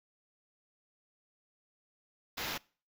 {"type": "noise with sample-and-hold", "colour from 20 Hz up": "blue", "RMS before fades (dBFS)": -38, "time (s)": [2.37, 2.58], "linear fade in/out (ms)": 10, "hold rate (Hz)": 8820, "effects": ["noise-tail reverb RT60 0.4 s tail -24 dB re dry"]}